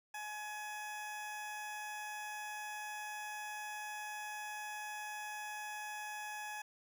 20% pulse tone with amplitude modulation, 844 Hz, G#5, 28 cents sharp, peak -36 dBFS, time 0.14-6.62 s, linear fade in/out 5 ms, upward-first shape sine, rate 201 Hz, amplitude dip 25%, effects none

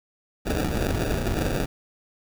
pink noise with sample-and-hold, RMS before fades -25 dBFS, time 0.45-1.66 s, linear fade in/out 20 ms, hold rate 1050 Hz, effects none

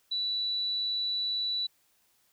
sine tone, 3951 Hz, B7, in tune, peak -28 dBFS, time 0.11-1.67 s, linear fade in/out 10 ms, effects white hiss -69 dBFS RMS until 2.32 s

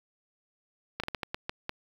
slowing click train, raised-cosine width 0.3 ms, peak -16 dBFS, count 8, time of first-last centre 1-1.694 s, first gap 36 ms, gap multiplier 1.33, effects 7-bit

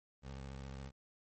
20% pulse tone with vibrato, 67.3 Hz, C2, 49 cents sharp, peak -40 dBFS, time 0.22-0.92 s, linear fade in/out 50 ms, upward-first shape sine, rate 14 Hz, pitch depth 62 cents each way, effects MP3 32 kbps

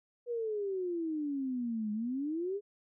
sine exponential two-way sweep, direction down then up, 488.9 to 207.7 to 419.9 Hz, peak -32 dBFS, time 0.26-2.61 s, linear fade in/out 50 ms, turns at 1.92 s, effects none

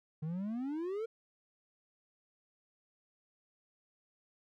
triangle exponential sweep, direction up, 150 to 466.2 Hz, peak -33 dBFS, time 0.22-1.06 s, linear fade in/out 10 ms, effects none

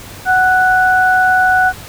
sine tone pair together, 743.6 / 1480 Hz, F#5 / F#6, +8 / 0 cents, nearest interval octave, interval 1192 cents, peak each -11 dBFS, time 0.25-1.73 s, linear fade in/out 50 ms, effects added 98 Hz sine -38 dBFS peak until 1.88 s + pink hiss -33 dBFS RMS until 1.88 s

